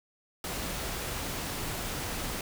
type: noise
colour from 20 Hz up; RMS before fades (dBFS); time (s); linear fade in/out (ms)
pink; -35; 0.44-2.41; 2
effects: none